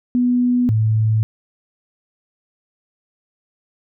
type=tone pair in turn; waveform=sine; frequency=246.2 / 109.67 Hz; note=B3 / A2; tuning=-5 / -5 cents; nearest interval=octave + major second; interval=1400 cents; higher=first; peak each=-13 dBFS; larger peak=neither; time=0.15-0.69 / 0.69-1.23 s; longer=neither; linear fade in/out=0 ms; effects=none